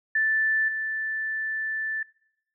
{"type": "tone with level steps", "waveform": "sine", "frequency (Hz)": 1760, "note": "A6", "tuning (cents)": 0, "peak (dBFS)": [-20, -26], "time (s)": [0.15, 2.03], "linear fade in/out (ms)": 5, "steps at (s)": 0.68, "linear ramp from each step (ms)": 5, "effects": ["noise-tail reverb RT60 0.8 s tail -23 dB re dry"]}